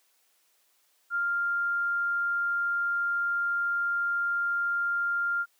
sine tone, 1397 Hz, F6, in tune, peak -25 dBFS, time 1.1-5.46 s, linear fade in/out 50 ms, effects white hiss -68 dBFS RMS until 5.59 s + high-pass 400 Hz 12 dB/octave

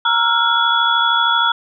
sine tone cluster, 933 / 1345 / 1418 / 3383 Hz, A#5 / E6 / F6 / G#7, +1 / +34 / +26 / +31 cents, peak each -18 dBFS, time 0.05-1.52 s, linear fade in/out 5 ms, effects none

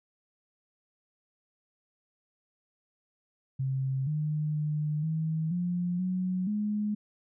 sine tone with pitch steps, 133.4 / 152 / 151 / 159.1 / 176.6 / 184 / 209.5 Hz, C3 / D#3 / D3 / D#3 / F3 / F#3 / G#3, +34 / -40 / +48 / +39 / +20 / -9 / +15 cents, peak -27 dBFS, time 3.59-6.95 s, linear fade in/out 10 ms, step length 480 ms, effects none

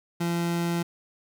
30% pulse tone, 170.9 Hz, F3, 37 cents flat, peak -22 dBFS, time 0.2-0.83 s, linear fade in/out 10 ms, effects none

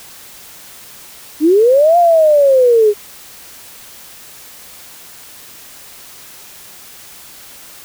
sine linear two-way sweep, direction up then down, 286.9 to 706 to 404.5 Hz, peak -6 dBFS, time 1.4-2.94 s, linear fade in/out 50 ms, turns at 1.98 s, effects white hiss -37 dBFS RMS until 7.84 s

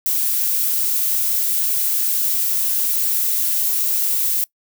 violet noise, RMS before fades -19 dBFS, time 0.06-4.44 s, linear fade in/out 0 ms, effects noise-tail reverb RT60 0.1 s tail -23 dB re dry

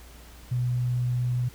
sine tone, 123.47 Hz, B2, in tune, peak -23 dBFS, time 0.51-1.49 s, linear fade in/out 10 ms, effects added 59 Hz sine -47 dBFS peak until 1.54 s + pink hiss -51 dBFS RMS until 1.54 s

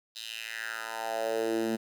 10% pulse tone with high-pass filter sweep, 112.7 Hz, A2, 42 cents sharp, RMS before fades -33 dBFS, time 0.15-1.77 s, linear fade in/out 20 ms, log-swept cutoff 3900 to 230 Hz, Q 3.5, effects 10-bit

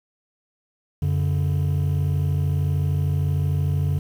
triangle tone pair together, 90.53 / 143.7 Hz, F#2 / D3, -37 / -37 cents, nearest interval minor sixth, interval 800 cents, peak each -19 dBFS, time 1.02-3.99 s, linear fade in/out 5 ms, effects tanh soft clip ceiling -12 dBFS + 8-bit

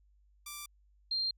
5% pulse / sine tone pair in turn, 1174.7 / 4186 Hz, D6 / C8, 0 / 0 cents, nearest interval octave + minor seventh, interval 2200 cents, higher second, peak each -30 / -30 dBFS, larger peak neither, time 0.46-0.66 / 1.11-1.31 s, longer neither, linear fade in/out 5 ms, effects added 50 Hz sine -63 dBFS peak until 1.37 s

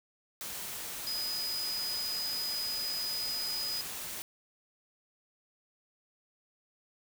sine tone in noise, 4978 Hz, D#8, in tune, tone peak -33 dBFS, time 1.07-3.81 s, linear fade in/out 0 ms, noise white, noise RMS -40 dBFS, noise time 0.41-4.22 s, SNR +4 dB, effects none

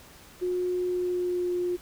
sine tone with pitch glide, 360.9 to 355.5 Hz, F#4 to F4, -43 to +31 cents, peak -25 dBFS, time 0.41-1.77 s, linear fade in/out 20 ms, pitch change -26 cents, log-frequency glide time 0.84-1.53 s, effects pink hiss -51 dBFS RMS until 1.81 s

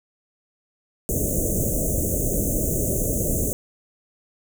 pink band-stop noise, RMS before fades -23 dBFS, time 1.09-3.53 s, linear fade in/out 0 ms, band 640 to 6300 Hz, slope 96 dB/octave, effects none

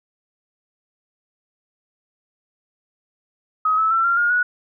sine tone with pitch steps, 1267 / 1304.1 / 1342.3 / 1381.7 / 1422.2 / 1463.8 Hz, D#6 / E6 / E6 / F6 / F6 / F#6, +31 / -19 / +31 / -19 / +31 / -19 cents, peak -15 dBFS, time 3.65-4.43 s, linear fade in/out 5 ms, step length 130 ms, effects none

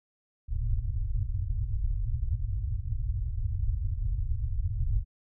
pink low-pass noise, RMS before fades -29 dBFS, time 0.48-5.05 s, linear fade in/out 50 ms, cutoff 120 Hz, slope 96 dB/octave, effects none

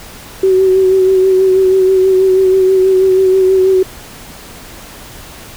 sine tone with vibrato, 377.8 Hz, F#4, 36 cents sharp, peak -6 dBFS, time 0.43-3.83 s, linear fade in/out 5 ms, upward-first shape sine, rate 6.2 Hz, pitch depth 27 cents each way, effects pink hiss -33 dBFS RMS until 5.56 s

